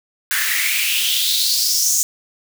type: noise with high-pass filter sweep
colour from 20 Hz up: white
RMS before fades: -18 dBFS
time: 0.31-2.03 s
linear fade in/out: 0 ms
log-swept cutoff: 1600 to 6800 Hz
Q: 5
effects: none